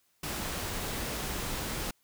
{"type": "noise", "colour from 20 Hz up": "pink", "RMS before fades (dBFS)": -35, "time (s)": [0.23, 1.91], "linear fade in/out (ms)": 5, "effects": ["white hiss -71 dBFS RMS until 2.03 s"]}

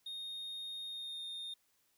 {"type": "tone with pitch glide", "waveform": "triangle", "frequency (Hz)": [3700, 3662], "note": ["A#7", "A#7"], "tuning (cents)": [-14, -32], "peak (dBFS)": -40, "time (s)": [0.06, 1.54], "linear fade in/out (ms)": 5, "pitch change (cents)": -18, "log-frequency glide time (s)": [0.88, 1.24], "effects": ["white hiss -75 dBFS RMS until 1.97 s"]}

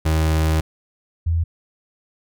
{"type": "tone pair in turn", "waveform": ["35% pulse", "sine"], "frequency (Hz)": [78.9, 83.19], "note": ["D#2", "E2"], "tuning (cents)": [25, 16], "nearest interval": "minor second", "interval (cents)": 91, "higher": "second", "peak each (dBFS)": [-14, -16], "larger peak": "first", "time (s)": [[0.05, 0.61], [1.26, 1.44]], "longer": "first", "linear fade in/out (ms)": 10, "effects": []}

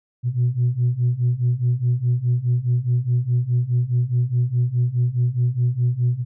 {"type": "beating tone pair", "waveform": "sine", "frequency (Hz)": [120, 124.8], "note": ["B2", "B2"], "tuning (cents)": [-49, 19], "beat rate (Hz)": 4.8, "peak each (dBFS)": [-20, -18], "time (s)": [0.23, 6.25], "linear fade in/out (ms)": 50, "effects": ["tanh soft clip ceiling -12 dBFS"]}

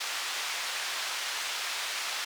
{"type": "band-pass noise", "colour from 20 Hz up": "white", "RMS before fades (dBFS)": -34, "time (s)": [0, 2.25], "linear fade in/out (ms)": 10, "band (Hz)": [870, 4600], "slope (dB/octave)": 12, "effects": []}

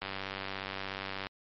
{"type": "click train", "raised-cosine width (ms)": 0.3, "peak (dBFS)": -20, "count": 122, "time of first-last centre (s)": [0.02, 1.269], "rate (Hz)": 96.9, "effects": ["MP3 32 kbps"]}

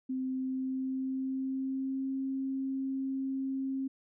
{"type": "tone with pitch glide", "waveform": "sine", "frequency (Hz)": [259.9, 267.5], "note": ["C4", "C4"], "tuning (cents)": [-11, 38], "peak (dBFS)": -31, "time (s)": [0.09, 3.88], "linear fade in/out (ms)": 10, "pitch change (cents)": 49, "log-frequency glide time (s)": [0.22, 2.11], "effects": []}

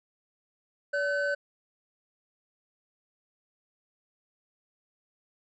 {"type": "tone pair together", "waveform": "triangle", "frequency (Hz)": [572.7, 1520], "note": ["D5", "F#6"], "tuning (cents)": [-44, 46], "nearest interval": "octave + perfect fourth", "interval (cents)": 1690, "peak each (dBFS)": -27, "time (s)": [0.93, 1.35], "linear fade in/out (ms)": 10, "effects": ["resampled to 22050 Hz"]}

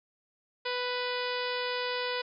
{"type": "harmonic tone", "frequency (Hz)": 494.9, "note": "B4", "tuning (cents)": 4, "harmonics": [1, 2, 3, 4, 5, 6, 7, 8, 9, 10], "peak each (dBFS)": [-34, -37, -39, -40, -41, -42, -42, -43, -44, -44], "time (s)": [0.65, 2.22], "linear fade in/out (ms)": 10, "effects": []}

